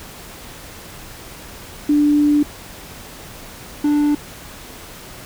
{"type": "tone pair in turn", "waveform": ["sine", "triangle"], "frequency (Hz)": [294.2, 294.2], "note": ["D4", "D4"], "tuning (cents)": [3, 3], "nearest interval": "unison", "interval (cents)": 0, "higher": "neither", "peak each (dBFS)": -11, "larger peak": "neither", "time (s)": [[1.89, 2.43], [3.84, 4.15]], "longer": "first", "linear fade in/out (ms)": 5, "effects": ["pink hiss -37 dBFS RMS until 5.25 s"]}